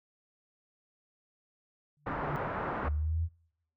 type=tone with exponential growth; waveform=sine; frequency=146.83 Hz; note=D3; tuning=in tune; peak=-30 dBFS; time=1.97-2.36 s; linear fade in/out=0 ms; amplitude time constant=83 ms
type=low-pass noise; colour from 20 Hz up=white; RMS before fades=-35 dBFS; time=2.06-2.89 s; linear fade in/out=10 ms; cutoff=1400 Hz; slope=24 dB/octave
type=exponential sweep; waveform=sine; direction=up; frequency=72 to 85 Hz; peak=-28 dBFS; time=2.83-3.29 s; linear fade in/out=50 ms
effects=noise-tail reverb RT60 0.7 s tail -22 dB re dry